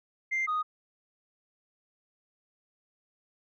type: tone pair in turn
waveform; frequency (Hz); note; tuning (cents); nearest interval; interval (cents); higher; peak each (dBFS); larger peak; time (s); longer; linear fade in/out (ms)
sine; 2093 / 1241.8; C7 / D#6; 0 / -4; major sixth; 904; first; -25; neither; 0.31-0.47 / 0.47-0.63; neither; 20
effects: tanh soft clip ceiling -24 dBFS